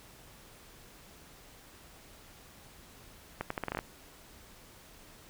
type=accelerating click train; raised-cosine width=0.5 ms; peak=-18 dBFS; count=9; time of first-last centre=3.41-3.79 s; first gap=94 ms; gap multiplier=0.79; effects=pink hiss -55 dBFS RMS until 5.29 s